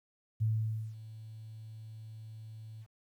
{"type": "tone with ADSR envelope", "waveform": "sine", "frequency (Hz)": 110, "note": "A2", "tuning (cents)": 0, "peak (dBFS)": -26, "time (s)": [0.4, 2.87], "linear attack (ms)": 21, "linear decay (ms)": 520, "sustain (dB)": -18, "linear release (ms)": 56, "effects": ["11-bit"]}